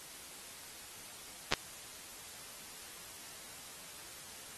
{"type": "clicks", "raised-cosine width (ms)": 0.2, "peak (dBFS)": -11, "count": 2, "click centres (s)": [1.524, 1.537], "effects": ["white hiss -50 dBFS RMS until 4.57 s", "AAC 32 kbps"]}